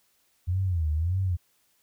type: tone with vibrato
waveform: sine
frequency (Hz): 85.3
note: F2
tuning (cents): -40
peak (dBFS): -23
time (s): 0.47-1.37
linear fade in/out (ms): 20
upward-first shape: sine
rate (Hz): 1.7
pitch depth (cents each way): 200
effects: white hiss -68 dBFS RMS until 1.82 s